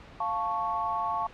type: chord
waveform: sine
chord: F augmented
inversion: none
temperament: equal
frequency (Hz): 698.5 / 880 / 1108.7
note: F5 / A5 / C#6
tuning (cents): 0 / 0 / 0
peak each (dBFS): -34 / -31 / -30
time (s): 0.2-1.27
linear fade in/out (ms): 5
effects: pink hiss -49 dBFS RMS until 1.33 s + low-pass 3000 Hz 12 dB/octave